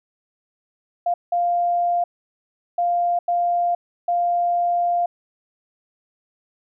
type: tone bursts at uneven times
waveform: sine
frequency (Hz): 698.5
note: F5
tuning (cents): 0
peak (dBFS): -17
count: 5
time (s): 1.06-1.14 / 1.32-2.04 / 2.78-3.19 / 3.28-3.75 / 4.08-5.06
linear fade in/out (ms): 5
effects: none